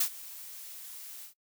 blue noise with ADSR envelope, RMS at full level -25 dBFS, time 0-1.34 s, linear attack 7 ms, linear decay 80 ms, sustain -20 dB, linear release 110 ms, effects noise-tail reverb RT60 0.1 s tail -22 dB re dry

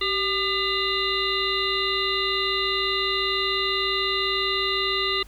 harmonic tone with a mistuned harmonic, 401.9 Hz, G4, 43 cents sharp, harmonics 1 / 3 / 5 / 7 / 9 / 10, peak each -29 / -29 / -29 / -29 / -29 / -29 dBFS, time 0.01-5.23 s, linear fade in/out 5 ms, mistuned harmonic 1, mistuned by -70 cents, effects added 50 Hz sine -44 dBFS peak until 5.27 s + pink hiss -53 dBFS RMS until 5.27 s

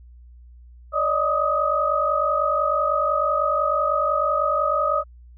sine tone cluster, 573 / 619 / 1211 / 1261 Hz, D5 / D#5 / D#6 / D#6, -43 / -9 / -47 / +23 cents, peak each -25 / -25 / -28 / -21 dBFS, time 0.92-5.04 s, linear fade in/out 50 ms, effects added 60 Hz sine -43 dBFS peak until 5.37 s

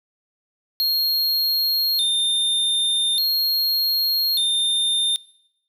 square tone with vibrato, 3923 Hz, B7, 12 cents flat, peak -18 dBFS, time 0.8-5.16 s, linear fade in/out 0 ms, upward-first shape square, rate 0.42 Hz, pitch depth 140 cents each way, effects noise-tail reverb RT60 0.8 s tail -22 dB re dry

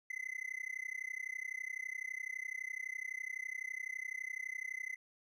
triangle tone with amplitude modulation, 2039 Hz, C7, 45 cents flat, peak -34 dBFS, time 0.1-4.96 s, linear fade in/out 5 ms, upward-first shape sine, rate 31.9 Hz, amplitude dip 100%, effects none

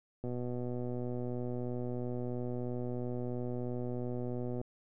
click train, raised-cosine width 2 ms, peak -26 dBFS, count 539, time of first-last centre 0.24-4.614 s, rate 123 Hz, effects none

